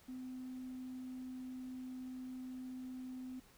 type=tone; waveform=triangle; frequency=255.8 Hz; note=C4; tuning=39 cents flat; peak=-40 dBFS; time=0.08-3.4 s; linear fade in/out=10 ms; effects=tanh soft clip ceiling -41 dBFS + pink hiss -65 dBFS RMS until 3.57 s